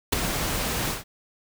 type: noise with ADSR envelope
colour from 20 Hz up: pink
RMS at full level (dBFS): -17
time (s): 0.12-1.04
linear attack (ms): 13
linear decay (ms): 5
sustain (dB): -10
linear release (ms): 140
effects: none